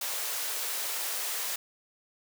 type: high-pass noise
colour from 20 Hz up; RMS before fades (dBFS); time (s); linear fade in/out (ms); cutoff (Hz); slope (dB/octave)
white; -33; 0.01-1.56; 5; 430; 24
effects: none